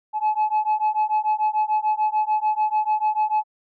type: beating tone pair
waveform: sine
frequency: 853 / 859.8 Hz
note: G#5 / A5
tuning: +46 / -40 cents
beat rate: 6.8 Hz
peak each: -20 dBFS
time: 0.13-3.44 s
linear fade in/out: 50 ms
effects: tanh soft clip ceiling -15 dBFS